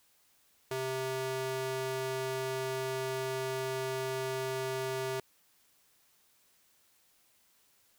square tone with high-pass filter, 131.3 Hz, C3, 6 cents sharp, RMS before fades -35 dBFS, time 0.71-5.2 s, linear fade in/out 2 ms, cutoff 320 Hz, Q 1.2, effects white hiss -68 dBFS RMS until 7.98 s

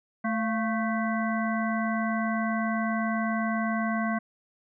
harmonic tone with a mistuned harmonic, 220 Hz, A3, in tune, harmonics 1 / 3 / 5 / 7 / 9, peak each -27 / -32 / -34 / -35 / -37 dBFS, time 0.24-4.19 s, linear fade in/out 10 ms, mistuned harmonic 3, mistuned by +71 cents, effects none

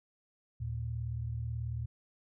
sine tone pair together, 77 / 115.37 Hz, D#2 / A#2, -17 / -17 cents, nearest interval perfect fifth, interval 700 cents, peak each -39 / -35 dBFS, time 0.6-1.86 s, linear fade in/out 10 ms, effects none

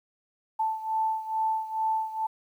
sine beating tone pair, 880 / 882.3 Hz, A5 / A5, 0 / +5 cents, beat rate 2.3 Hz, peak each -27 / -31 dBFS, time 0.59-2.27 s, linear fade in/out 10 ms, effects 10-bit

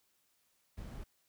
brown noise, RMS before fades -45 dBFS, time 0.77-1.04 s, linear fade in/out 10 ms, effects white hiss -75 dBFS RMS until 1.28 s

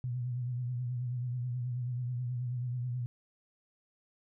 sine tone with vibrato, 123.47 Hz, B2, in tune, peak -32 dBFS, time 0.04-3.06 s, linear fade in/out 0 ms, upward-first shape triangle, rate 9.3 Hz, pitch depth 66 cents each way, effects none

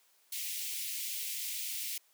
white high-pass noise, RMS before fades -38 dBFS, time 0.32-1.98 s, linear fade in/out 5 ms, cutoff 2100 Hz, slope 48 dB/octave, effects white hiss -68 dBFS RMS until 2.13 s + high-pass 400 Hz 12 dB/octave

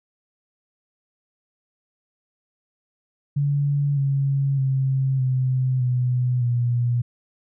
sine tone with pitch steps, 142.8 / 138.1 / 133.55 / 129.15 / 124.89 / 120.78 Hz, D3 / C#3 / C3 / C3 / B2 / B2, -48 / -6 / +36 / -22 / +20 / -38 cents, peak -18 dBFS, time 3.36-7.02 s, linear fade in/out 10 ms, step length 610 ms, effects none

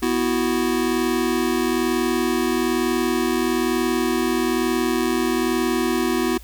square chord, B suspended fourth, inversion none, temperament just, 246.9 / 329.3 / 370.4 Hz, B3 / E4 / F#4, 0 / -2 / +2 cents, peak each -24 dBFS, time 0.02-6.38 s, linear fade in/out 10 ms, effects added 55 Hz sine -39 dBFS peak until 6.43 s + white hiss -49 dBFS RMS until 6.43 s

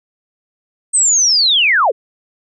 sine linear sweep, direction down, 8410 to 370 Hz, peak -9 dBFS, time 0.93-1.92 s, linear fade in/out 20 ms, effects none

